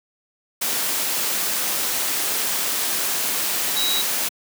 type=tone in noise; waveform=sine; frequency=3868 Hz; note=B7; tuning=37 cents flat; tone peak=-21 dBFS; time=3.76-4.02 s; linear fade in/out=10 ms; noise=white; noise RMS=-23 dBFS; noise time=0.61-4.29 s; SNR=-1 dB; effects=high-pass 200 Hz 12 dB/octave